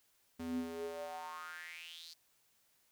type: tone with high-pass filter sweep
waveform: square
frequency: 82.9 Hz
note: E2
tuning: 10 cents sharp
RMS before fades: -44 dBFS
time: 0.39-2.14 s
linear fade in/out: 10 ms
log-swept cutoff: 180 to 4700 Hz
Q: 6.1
effects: white hiss -73 dBFS RMS until 2.91 s